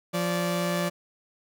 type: tone pair together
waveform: sawtooth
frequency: 174.5 / 580.9 Hz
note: F3 / D5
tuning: -1 / -19 cents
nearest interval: octave + major sixth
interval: 2082 cents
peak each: -23 / -25 dBFS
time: 0.13-0.9 s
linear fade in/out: 20 ms
effects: none